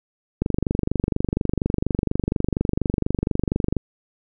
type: click train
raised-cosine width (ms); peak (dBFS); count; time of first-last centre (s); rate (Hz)
3; -7; 82; 0.42-3.767; 24.2
effects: none